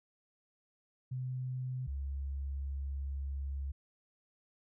sine tone pair in turn, 128 / 68.91 Hz, C3 / C#2, -38 / -10 cents, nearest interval major seventh, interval 1072 cents, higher first, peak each -35 / -35 dBFS, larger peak neither, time 1.11-1.87 / 1.87-3.72 s, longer second, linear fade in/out 10 ms, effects none

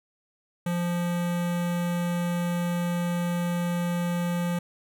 square tone with notch filter, 174.2 Hz, F3, 4 cents flat, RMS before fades -27 dBFS, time 0.66-4.59 s, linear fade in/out 5 ms, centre 4900 Hz, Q 1.8, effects none

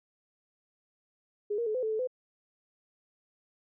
sine tone with pitch steps, 414.7 / 469.6 / 430.1 / 508 / 438.4 / 435.7 / 507 Hz, G#4 / A#4 / A4 / B4 / A4 / A4 / B4, -3 / +13 / -39 / +49 / -6 / -17 / +45 cents, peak -28 dBFS, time 1.5-2.074 s, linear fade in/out 10 ms, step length 82 ms, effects none

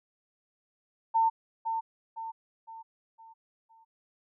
sine tone with echo, 902 Hz, A5, 43 cents sharp, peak -21 dBFS, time 1.14-1.3 s, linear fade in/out 20 ms, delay 510 ms, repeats 5, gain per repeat -7 dB, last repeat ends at 3.85 s, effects none

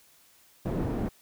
white low-pass noise, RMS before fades -30 dBFS, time 0.65-1.09 s, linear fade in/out 10 ms, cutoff 330 Hz, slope 12 dB/octave, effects white hiss -60 dBFS RMS until 1.21 s

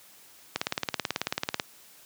click train, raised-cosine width 0.2 ms, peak -9 dBFS, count 20, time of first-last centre 0.56-1.598 s, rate 18.3 Hz, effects white hiss -54 dBFS RMS until 2.05 s + high-pass 100 Hz 12 dB/octave

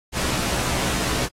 pink noise with comb filter, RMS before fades -24 dBFS, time 0.12-1.29 s, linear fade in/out 50 ms, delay 16 ms, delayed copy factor +0.85, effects low-pass 10000 Hz 12 dB/octave + AAC 48 kbps

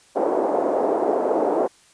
white band-pass noise, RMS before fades -21 dBFS, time 0.15-1.68 s, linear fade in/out 20 ms, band 320 to 690 Hz, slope 24 dB/octave, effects white hiss -54 dBFS RMS until 1.93 s + resampled to 22050 Hz

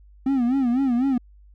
triangle tone with vibrato, 255.5 Hz, C4, 41 cents flat, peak -16 dBFS, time 0.26-1.18 s, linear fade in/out 5 ms, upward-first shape sine, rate 4 Hz, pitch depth 140 cents each way, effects added 50 Hz sine -47 dBFS peak until 1.54 s

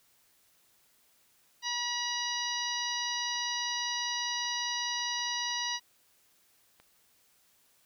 harmonic tone, 965 Hz, B5, 40 cents flat, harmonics 1 / 2 / 3 / 4 / 5 / 6, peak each -38 / -38 / -38 / -38 / -38 / -38 dBFS, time 1.62-5.8 s, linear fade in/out 50 ms
clicks, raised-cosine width 0.3 ms, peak -39 dBFS, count 7, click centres 3.358 / 4.45 / 4.994 / 5.192 / 5.272 / 5.506 / 6.8 s
effects white hiss -67 dBFS RMS until 7.85 s

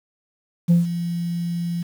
sine tone with ADSR envelope, 171.7 Hz, F3, 29 cents flat, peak -8 dBFS, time 0.68-1.83 s, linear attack 26 ms, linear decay 150 ms, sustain -14 dB, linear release 9 ms, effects tanh soft clip ceiling -10 dBFS + 7-bit

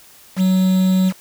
triangle tone with quantisation, 186.9 Hz, F#3, 18 cents sharp, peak -10 dBFS, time 0.36-1.13 s, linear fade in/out 50 ms, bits 5, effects white hiss -46 dBFS RMS until 1.2 s

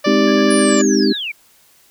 harmonic tone, 587.3 Hz, D5, in tune, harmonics 1 / 2 / 3 / 4 / 5 / 6 / 7 / 8 / 9 / 10, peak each -19 / -23 / -25 / -28 / -29 / -34 / -34 / -31 / -33 / -37 dBFS, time 0.04-0.82 s, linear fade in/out 10 ms
sine chord, Ab major seventh, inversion none, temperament equal, 207.7 / 261.6 / 311.1 / 392 Hz, Ab3 / C4 / Eb4 / G4, 0 / 0 / 0 / 0 cents, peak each -17 dBFS, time 0.06-1.13 s, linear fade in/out 10 ms
sine tone with tremolo, 1661.2 Hz, G#6, in tune, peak -26 dBFS, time 0.27-1.2 s, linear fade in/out 5 ms, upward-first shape sine, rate 9.5 Hz, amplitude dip 95%
sine linear sweep, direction down, 9956 to 2200 Hz, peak -21 dBFS, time 0.5-1.32 s, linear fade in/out 10 ms
effects white hiss -52 dBFS RMS until 1.9 s

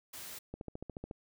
white noise, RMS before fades -46 dBFS, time 0.13-0.39 s, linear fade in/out 10 ms
click train, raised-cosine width 2 ms, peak -28 dBFS, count 9, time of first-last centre 0.54-1.111 s, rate 14 Hz
effects none

